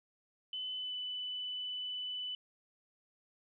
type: tone with pitch glide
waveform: sine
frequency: 3020 to 2992 Hz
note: F#7 to F#7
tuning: +35 to +19 cents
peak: -37 dBFS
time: 0.53-2.35 s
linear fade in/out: 2 ms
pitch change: -16 cents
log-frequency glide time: 0.76-0.93 s
effects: none